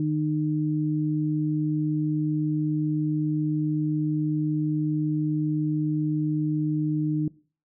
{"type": "tone pair together", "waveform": "sine", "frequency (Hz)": [152.7, 305.4], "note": ["D#3", "D#4"], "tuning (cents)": [-32, -32], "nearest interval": "octave", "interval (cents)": 1200, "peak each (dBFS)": -25, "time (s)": [0, 7.28], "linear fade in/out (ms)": 2, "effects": ["noise-tail reverb RT60 0.4 s tail -21 dB re dry"]}